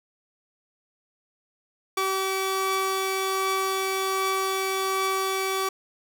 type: tone pair together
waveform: sawtooth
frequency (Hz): 383.4 / 1148.9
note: G4 / D6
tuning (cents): -38 / -38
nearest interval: octave + perfect fifth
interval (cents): 1900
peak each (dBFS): -23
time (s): 1.97-5.69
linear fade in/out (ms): 5
effects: none